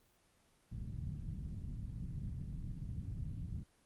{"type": "low-pass noise", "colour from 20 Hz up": "white", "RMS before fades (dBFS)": -43, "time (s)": [0.71, 3.64], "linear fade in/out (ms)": 20, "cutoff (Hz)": 160, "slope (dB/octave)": 24, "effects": ["pink hiss -71 dBFS RMS until 3.85 s", "Opus 24 kbps"]}